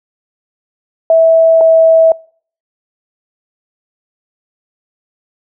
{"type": "tone pair in turn", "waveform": "sine", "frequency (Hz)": [653, 650.3], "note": ["E5", "E5"], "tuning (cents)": [-17, -24], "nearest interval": "unison", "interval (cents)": 7, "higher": "first", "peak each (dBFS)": -4, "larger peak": "neither", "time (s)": [[1.1, 1.61], [1.61, 2.12]], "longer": "neither", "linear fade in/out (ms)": 2, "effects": ["noise-tail reverb RT60 0.5 s tail -25 dB re dry"]}